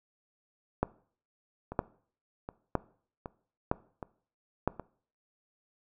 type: two click trains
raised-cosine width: 1 ms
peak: -24 / -12 dBFS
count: 5 / 5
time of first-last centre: 1.72-4.797 / 0.83-4.676 s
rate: 1.3 / 1.04 Hz
effects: noise-tail reverb RT60 0.5 s tail -20 dB re dry